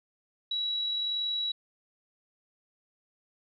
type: tone with amplitude modulation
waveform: sine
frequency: 3900 Hz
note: B7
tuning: 23 cents flat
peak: -27 dBFS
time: 0.51-1.52 s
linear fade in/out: 5 ms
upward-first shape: sine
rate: 41.4 Hz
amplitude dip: 25%
effects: none